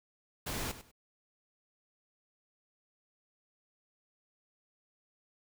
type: noise with echo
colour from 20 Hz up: pink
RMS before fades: -37 dBFS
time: 0.46-0.72 s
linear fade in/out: 10 ms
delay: 98 ms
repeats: 2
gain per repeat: -13 dB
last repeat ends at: 0.916 s
effects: none